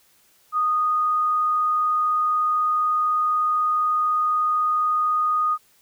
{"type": "tone", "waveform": "sine", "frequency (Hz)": 1237, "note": "D#6", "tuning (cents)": -10, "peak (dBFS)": -18, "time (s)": [0.52, 5.58], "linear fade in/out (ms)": 50, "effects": ["white hiss -59 dBFS RMS until 5.81 s"]}